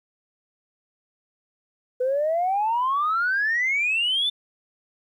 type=exponential sweep; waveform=sine; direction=up; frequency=493.9 to 3578 Hz; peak=-19 dBFS; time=2-4.3 s; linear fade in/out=10 ms; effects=tanh soft clip ceiling -16 dBFS + 10-bit